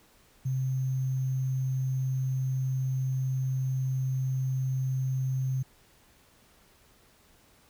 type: tone with sample-and-hold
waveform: sine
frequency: 130.81 Hz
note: C3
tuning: in tune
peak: -26 dBFS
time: 0.45-5.63 s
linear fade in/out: 10 ms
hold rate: 6300 Hz
effects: pink hiss -61 dBFS RMS until 7.69 s